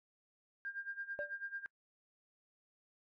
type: tone with tremolo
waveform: sine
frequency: 1601 Hz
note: G6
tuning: 36 cents sharp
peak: -38 dBFS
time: 0.65-1.66 s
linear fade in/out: 0 ms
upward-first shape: sine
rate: 9.1 Hz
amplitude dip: 85%
type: tone with exponential decay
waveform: sine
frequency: 585 Hz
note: D5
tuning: 7 cents flat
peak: -34 dBFS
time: 1.19-1.36 s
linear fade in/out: 0 ms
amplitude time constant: 36 ms
effects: noise-tail reverb RT60 0.1 s tail -25 dB re dry + tanh soft clip ceiling -28 dBFS